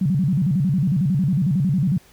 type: tone with vibrato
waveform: sine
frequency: 161.9 Hz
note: E3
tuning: 31 cents flat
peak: -16 dBFS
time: 0.01-1.98 s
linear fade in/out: 5 ms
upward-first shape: square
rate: 11 Hz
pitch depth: 260 cents each way
effects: pink hiss -52 dBFS RMS until 2.12 s